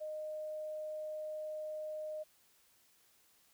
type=tone; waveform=sine; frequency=616 Hz; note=D#5; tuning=17 cents flat; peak=-39 dBFS; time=0-2.24 s; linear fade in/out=20 ms; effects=white hiss -69 dBFS RMS until 3.53 s